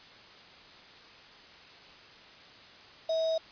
sine tone with sample-and-hold, 646 Hz, E5, 35 cents flat, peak -26 dBFS, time 3.09-3.38 s, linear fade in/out 5 ms, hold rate 4410 Hz, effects white hiss -52 dBFS RMS until 3.51 s + resampled to 11025 Hz

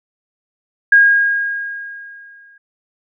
sine tone with exponential decay, 1630 Hz, G#6, 33 cents flat, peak -4 dBFS, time 0.92-2.58 s, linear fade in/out 5 ms, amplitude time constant 360 ms, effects none

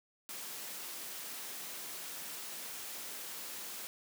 white high-pass noise, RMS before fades -44 dBFS, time 0.29-3.87 s, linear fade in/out 0 ms, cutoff 190 Hz, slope 12 dB/octave, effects none

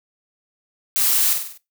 blue noise with echo, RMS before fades -19 dBFS, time 0.96-1.33 s, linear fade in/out 0 ms, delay 49 ms, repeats 5, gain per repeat -5 dB, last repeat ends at 1.575 s, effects noise-tail reverb RT60 0.2 s tail -18 dB re dry

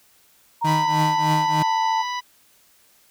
sine tone with pitch glide, 932.3 to 893.8 Hz, A#5 to A5, 0 to +27 cents, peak -19 dBFS, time 0.61-2.03 s, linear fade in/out 20 ms, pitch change -73 cents, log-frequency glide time 0.76-0.96 s
35% pulse tone with tremolo, 155.56 Hz, D#3, in tune, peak -17 dBFS, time 0.64-1.63 s, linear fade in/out 10 ms, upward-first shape triangle, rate 3.3 Hz, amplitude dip 95%
harmonic tone, 987.8 Hz, B5, in tune, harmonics 1 / 2 / 3 / 4 / 5 / 6, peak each -26 / -32 / -36 / -38 / -40 / -42 dBFS, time 0.66-2.21 s, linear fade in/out 20 ms
effects white hiss -57 dBFS RMS until 3.1 s

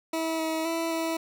20% pulse tone with pitch steps, 324.1 / 320.2 / 330.1 / 326.6 Hz, E4 / D#4 / E4 / E4, -29 / +50 / +2 / -16 cents, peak -22 dBFS, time 0.13-1.17 s, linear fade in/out 5 ms, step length 260 ms, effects none

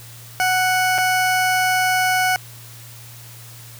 20% pulse tone with dropouts, 740 Hz, F#5, in tune, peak -11 dBFS, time 0.4-2.36 s, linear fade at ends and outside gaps 0 ms, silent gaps 0.981-0.985 s, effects added 117 Hz sine -40 dBFS peak until 3.79 s + white hiss -42 dBFS RMS until 3.79 s

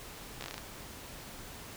slowing click train, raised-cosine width 0.2 ms, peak -22 dBFS, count 8, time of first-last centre 0.41-0.58 s, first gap 14 ms, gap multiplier 1.18, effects pink hiss -47 dBFS RMS until 1.76 s

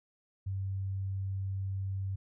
sine tone, 96.6 Hz, G2, 25 cents flat, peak -32 dBFS, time 0.46-2.16 s, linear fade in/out 10 ms, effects none

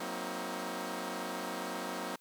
10% pulse chord, C half-diminished seventh, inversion second, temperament equal with one note detuned, 185 / 233.1 / 261.6 / 318.2 Hz, Gb3 / Bb3 / C4 / Eb4, 0 / 0 / 0 / +39 cents, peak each -34 dBFS, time 0-2.16 s, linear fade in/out 5 ms, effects white hiss -69 dBFS RMS until 2.2 s

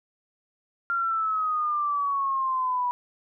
sine exponential sweep, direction down, 1390 to 975 Hz, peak -23 dBFS, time 0.9-2.91 s, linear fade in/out 0 ms, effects none

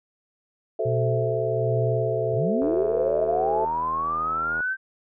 sine chord, F# half-diminished seventh, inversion none, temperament equal with one note detuned, 378 / 440 / 523.3 / 659.3 Hz, F#4 / A4 / C5 / E5, +37 / 0 / 0 / 0 cents, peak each -31 / -26 / -31 / -27 dBFS, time 0.79-3.65 s, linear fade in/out 5 ms
sine tone with tremolo, 121.3 Hz, B2, 31 cents flat, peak -22 dBFS, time 0.85-2.35 s, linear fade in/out 10 ms, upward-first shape sine, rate 1.3 Hz, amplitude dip 60%
sine linear sweep, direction up, 89.9 to 1568 Hz, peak -23 dBFS, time 2.32-4.77 s, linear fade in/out 50 ms
click train, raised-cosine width 1 ms, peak -23 dBFS, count 161, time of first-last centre 2.62-4.605 s, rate 80.6 Hz
effects none

